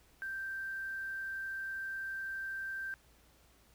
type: tone with quantisation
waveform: sine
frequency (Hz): 1568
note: G6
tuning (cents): 0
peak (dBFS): -37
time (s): 0.22-2.94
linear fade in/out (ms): 0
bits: 10
effects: added 58 Hz sine -66 dBFS peak until 3.74 s + pink hiss -66 dBFS RMS until 3.74 s